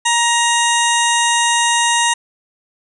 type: harmonic tone with a mistuned harmonic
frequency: 940 Hz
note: A#5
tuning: 14 cents sharp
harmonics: 1 / 2 / 3 / 4 / 6 / 7 / 8 / 9 / 10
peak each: -16 / -19 / -21 / -22 / -24 / -24 / -25 / -26 / -26 dBFS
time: 0.05-2.14 s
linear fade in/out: 10 ms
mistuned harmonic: 6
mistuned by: +92 cents
effects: none